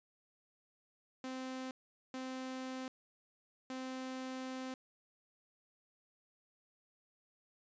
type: tone bursts at uneven times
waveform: sawtooth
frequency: 259.5 Hz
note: C4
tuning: 14 cents flat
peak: -37 dBFS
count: 3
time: 1.24-1.71 / 2.14-2.88 / 3.7-4.74 s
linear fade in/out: 2 ms
effects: resampled to 16000 Hz